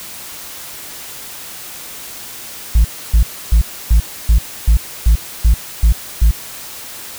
sine tone bursts, 55 Hz, A1, in tune, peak -3 dBFS, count 10, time 2.75-6.31 s, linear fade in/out 5 ms, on 95 ms, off 290 ms, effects tanh soft clip ceiling -5 dBFS + white hiss -31 dBFS RMS until 7.18 s

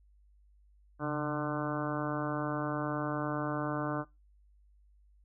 harmonic tone with a mistuned harmonic, 149.6 Hz, D3, 32 cents sharp, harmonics 1 / 2 / 3 / 4 / 5 / 6 / 7 / 8 / 9 / 10, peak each -37 / -35 / -42 / -39 / -43 / -45 / -42 / -42 / -45 / -43 dBFS, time 0.99-4.05 s, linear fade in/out 50 ms, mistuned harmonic 1, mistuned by -95 cents, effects noise-tail reverb RT60 0.2 s tail -19 dB re dry + added 50 Hz sine -60 dBFS peak until 5.24 s

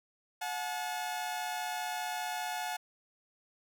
sawtooth tone pair together, 725 / 860 Hz, F#5 / A5, -35 / -40 cents, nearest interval minor third, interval 295 cents, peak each -33 / -34 dBFS, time 0.41-2.77 s, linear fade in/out 10 ms, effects none

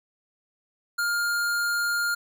square tone, 1409 Hz, F6, 15 cents sharp, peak -24 dBFS, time 0.98-2.15 s, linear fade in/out 10 ms, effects none

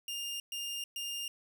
sawtooth tone bursts, 2811 Hz, F7, 11 cents sharp, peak -33 dBFS, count 3, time 0.08-1.28 s, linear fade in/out 2 ms, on 320 ms, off 120 ms, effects none

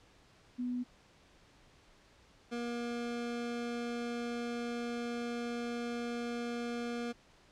sine / 25% pulse tone pair in turn, 246.9 / 237.8 Hz, B3 / A#3, 0 / +35 cents, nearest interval minor second, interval 65 cents, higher first, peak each -33 / -32 dBFS, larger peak second, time 0.58-0.84 / 2.51-7.13 s, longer second, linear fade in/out 20 ms, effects pink hiss -63 dBFS RMS until 7.51 s + low-pass 6000 Hz 12 dB/octave

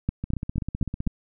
two click trains, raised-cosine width 5 ms, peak -17 / -11 dBFS, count 14 / 5, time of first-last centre 0.24-1.068 / 0.09-1.073 s, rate 15.7 / 4.07 Hz, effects none

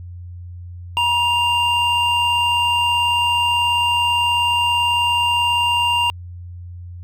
triangle tone pair together, 957.8 / 2795 Hz, A#5 / F7, +47 / +1 cents, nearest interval octave + perfect fifth, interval 1854 cents, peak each -16 dBFS, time 0.97-6.1 s, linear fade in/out 0 ms, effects added 88 Hz sine -31 dBFS peak until 7.03 s

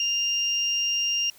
sine tone pair together, 2800 / 5600 Hz, F7 / F8, +4 / +4 cents, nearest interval octave, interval 1200 cents, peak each -24 / -27 dBFS, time 0-1.3 s, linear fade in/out 2 ms, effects white hiss -53 dBFS RMS until 1.38 s

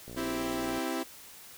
click train, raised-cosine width 2 ms, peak -31 dBFS, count 43, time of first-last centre 0.08-0.78 s, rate 60 Hz
sawtooth chord, C major, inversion none, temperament equal, 261.6 / 329.6 / 392 Hz, C4 / E4 / G4, 0 / 0 / 0 cents, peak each -31 / -30 / -35 dBFS, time 0.16-1.04 s, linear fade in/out 20 ms
effects white hiss -50 dBFS RMS until 1.57 s

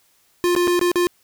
square tone with dropouts, 352.3 Hz, F4, 15 cents sharp, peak -16 dBFS, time 0.44-1.07 s, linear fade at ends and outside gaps 0 ms, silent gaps 0.551-0.563 / 0.673-0.678 / 0.793-0.813 / 0.916-0.957 s, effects white hiss -60 dBFS RMS until 1.23 s

